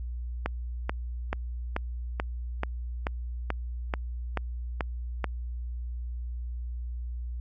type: click train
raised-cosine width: 0.5 ms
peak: -13 dBFS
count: 12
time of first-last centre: 0.46-5.243 s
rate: 2.3 Hz
effects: added 60 Hz sine -32 dBFS peak until 7.4 s